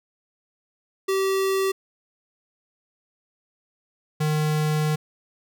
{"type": "tone pair in turn", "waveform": "square", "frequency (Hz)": [385.7, 153.07], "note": ["G4", "D#3"], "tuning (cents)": [-28, -28], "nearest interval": "octave + major third", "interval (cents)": 1600, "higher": "first", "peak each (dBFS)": -21, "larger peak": "neither", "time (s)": [[1.08, 1.72], [4.2, 4.96]], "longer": "second", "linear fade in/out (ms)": 10, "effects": []}